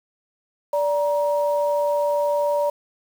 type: tone pair together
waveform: sine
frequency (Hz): 583 / 944.1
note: D5 / A#5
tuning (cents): -13 / +22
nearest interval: minor sixth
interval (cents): 835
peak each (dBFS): -19 / -25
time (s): 0.73-2.7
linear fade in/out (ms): 5
effects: 7-bit